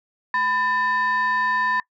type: tone pair together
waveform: sine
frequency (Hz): 1001.8 / 1785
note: B5 / A6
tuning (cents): +24 / +24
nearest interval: minor seventh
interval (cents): 1000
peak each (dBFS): -20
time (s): 0.34-1.8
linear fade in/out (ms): 2
effects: noise-tail reverb RT60 0.1 s tail -22 dB re dry + tanh soft clip ceiling -15 dBFS